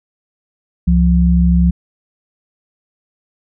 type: tone pair together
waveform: sine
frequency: 67.2 / 174.8 Hz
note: C2 / F3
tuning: +47 / +2 cents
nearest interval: octave + perfect fourth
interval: 1655 cents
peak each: -11 dBFS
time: 0.87-1.71 s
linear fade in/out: 10 ms
effects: none